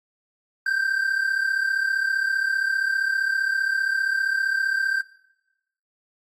triangle tone pair together, 1542.8 / 1578 Hz, G6 / G6, -28 / +11 cents, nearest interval unison, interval 39 cents, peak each -24 / -20 dBFS, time 0.66-5.01 s, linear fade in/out 5 ms, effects noise-tail reverb RT60 1.0 s tail -22 dB re dry + AAC 48 kbps

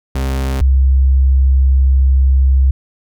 40% pulse / sine tone pair in turn, 66.4 / 66.4 Hz, C2 / C2, +26 / +26 cents, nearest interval unison, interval 0 cents, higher neither, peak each -14 / -7 dBFS, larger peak second, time 0.15-0.61 / 0.61-2.71 s, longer second, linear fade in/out 5 ms, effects none

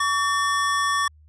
square tone pair together, 1133.9 / 1800 Hz, C#6 / A6, +39 / +39 cents, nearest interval minor sixth, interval 800 cents, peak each -22 / -26 dBFS, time 0-1.08 s, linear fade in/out 5 ms, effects added 76 Hz sine -49 dBFS peak until 1.28 s + resampled to 22050 Hz

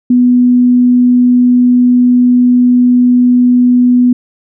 sine tone, 246.9 Hz, B3, in tune, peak -4 dBFS, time 0.1-4.13 s, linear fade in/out 5 ms, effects none

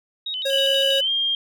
sine tone with vibrato, 3381 Hz, G#7, 30 cents sharp, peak -25 dBFS, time 0.26-0.99 s, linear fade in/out 5 ms, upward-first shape square, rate 6.2 Hz, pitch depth 190 cents each way
square tone, 545 Hz, C#5, 29 cents flat, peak -22 dBFS, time 0.45-1.01 s, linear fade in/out 10 ms
sine tone with pitch glide, 2960 to 3209 Hz, F#7 to G7, 0 to +40 cents, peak -19 dBFS, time 0.53-1.35 s, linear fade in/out 2 ms, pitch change +140 cents, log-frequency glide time 0.99-1.1 s
effects none

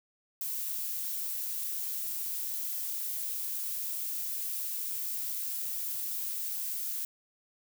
violet noise, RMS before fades -35 dBFS, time 0.41-7.05 s, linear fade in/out 2 ms, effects none

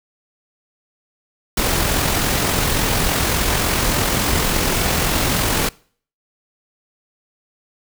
pink noise with amplitude modulation, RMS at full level -17 dBFS, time 1.57-5.69 s, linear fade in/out 5 ms, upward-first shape sine, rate 43.5 Hz, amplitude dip 30%, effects noise-tail reverb RT60 0.5 s tail -24 dB re dry

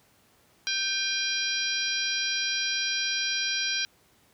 harmonic tone with a mistuned harmonic, 803 Hz, G5, 41 cents sharp, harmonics 2 / 3 / 4 / 5 / 6 / 7, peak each -33 / -33 / -33 / -33 / -33 / -33 dBFS, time 0.67-3.85 s, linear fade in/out 0 ms, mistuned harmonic 2, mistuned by -51 cents, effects pink hiss -62 dBFS RMS until 4.33 s + high-pass 80 Hz 12 dB/octave

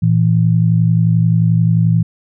sine tone pair together, 114.2 / 165.59 Hz, A#2 / E3, -35 / +8 cents, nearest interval tritone, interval 643 cents, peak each -12 dBFS, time 0.02-2.03 s, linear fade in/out 10 ms, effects none

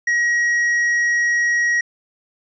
triangle tone with tanh clipping, 1900 Hz, A#6, 33 cents sharp, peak -16 dBFS, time 0.07-1.81 s, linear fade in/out 5 ms, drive 9 dB, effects resampled to 16000 Hz

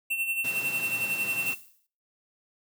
square tone with tremolo, 2700 Hz, E7, 41 cents sharp, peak -26 dBFS, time 0.1-1.55 s, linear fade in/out 10 ms, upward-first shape sine, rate 11 Hz, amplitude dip 60%
pink high-pass noise, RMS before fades -41 dBFS, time 0.44-1.54 s, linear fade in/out 5 ms, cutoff 110 Hz, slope 48 dB/octave
violet noise with exponential decay, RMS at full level -35 dBFS, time 1.46-1.87 s, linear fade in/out 5 ms, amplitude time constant 88 ms
effects noise-tail reverb RT60 0.4 s tail -18 dB re dry

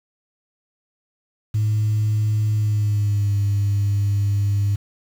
sine tone with pitch glide, 107 to 101.23 Hz, A2 to G#2, -48 to -44 cents, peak -15 dBFS, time 1.54-4.76 s, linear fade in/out 10 ms, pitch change -96 cents, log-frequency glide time 2.53-3.35 s, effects tanh soft clip ceiling -14 dBFS + 7-bit

